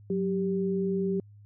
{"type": "tone pair together", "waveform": "sine", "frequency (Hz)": [185, 392], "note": ["F#3", "G4"], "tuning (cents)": [0, 0], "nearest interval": "octave + minor second", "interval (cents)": 1300, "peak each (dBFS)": [-28, -28], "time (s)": [0.1, 1.2], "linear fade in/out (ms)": 2, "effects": ["added 103 Hz sine -49 dBFS peak until 1.45 s"]}